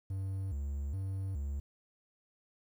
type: tone with vibrato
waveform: triangle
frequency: 82.41 Hz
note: E2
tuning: in tune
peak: -32 dBFS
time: 0.1-1.6 s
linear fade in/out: 5 ms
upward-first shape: square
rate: 1.2 Hz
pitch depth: 270 cents each way
effects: 11-bit